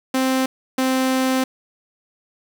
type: tone pair in turn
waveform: sawtooth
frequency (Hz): 261.6 / 260.7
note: C4 / C4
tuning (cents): 0 / -6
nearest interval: unison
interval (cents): 6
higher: first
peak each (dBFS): -13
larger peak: neither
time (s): 0.14-0.46 / 0.78-1.44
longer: second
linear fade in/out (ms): 5
effects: 7-bit